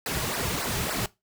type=noise with flanger; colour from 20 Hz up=pink; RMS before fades=-29 dBFS; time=0.06-1.06 s; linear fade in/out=2 ms; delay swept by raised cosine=0.29 to 3.99 ms; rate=3.5 Hz; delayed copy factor=-0.9; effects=noise-tail reverb RT60 0.2 s tail -19 dB re dry